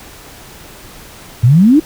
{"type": "exponential sweep", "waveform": "sine", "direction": "up", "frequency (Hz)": [109.8, 329.6], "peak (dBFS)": -4, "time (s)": [1.43, 1.8], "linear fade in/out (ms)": 10, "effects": ["pink hiss -36 dBFS RMS until 1.85 s"]}